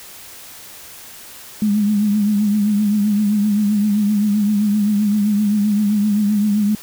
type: tone with vibrato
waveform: sine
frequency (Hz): 207.7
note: G#3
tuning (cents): 0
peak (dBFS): -13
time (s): 1.62-6.75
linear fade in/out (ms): 2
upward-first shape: triangle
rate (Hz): 7.7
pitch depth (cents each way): 65
effects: white hiss -38 dBFS RMS until 6.82 s